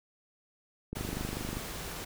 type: click train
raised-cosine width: 3 ms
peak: -23 dBFS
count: 17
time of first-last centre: 0.93-1.57 s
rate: 25 Hz
type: noise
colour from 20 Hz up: pink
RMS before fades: -40 dBFS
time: 0.95-2.05 s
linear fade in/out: 10 ms
effects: none